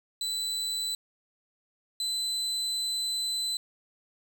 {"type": "tone pair in turn", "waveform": "35% pulse", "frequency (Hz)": [3990, 4025], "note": ["B7", "B7"], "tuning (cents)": [17, 32], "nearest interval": "unison", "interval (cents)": 15, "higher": "second", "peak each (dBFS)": -27, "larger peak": "neither", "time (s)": [[0.21, 0.95], [2, 3.57]], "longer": "second", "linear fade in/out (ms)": 2, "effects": []}